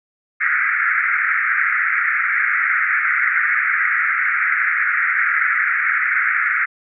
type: band-pass noise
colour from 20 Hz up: white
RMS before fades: -18 dBFS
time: 0.4-6.66 s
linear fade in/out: 20 ms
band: 1300 to 2200 Hz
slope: 96 dB/octave
effects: none